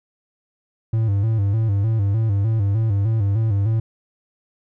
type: tone with vibrato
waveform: triangle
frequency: 105.6 Hz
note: G#2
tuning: 29 cents sharp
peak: -14 dBFS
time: 0.93-3.8 s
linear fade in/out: 5 ms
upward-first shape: square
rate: 3.3 Hz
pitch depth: 100 cents each way
effects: none